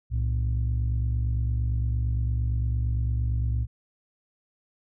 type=tone pair together; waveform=sine; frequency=64.1 / 112.87 Hz; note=C2 / A2; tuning=-35 / +45 cents; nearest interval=minor seventh; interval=980 cents; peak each=-23 / -25 dBFS; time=0.1-3.67 s; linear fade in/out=50 ms; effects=tanh soft clip ceiling -19 dBFS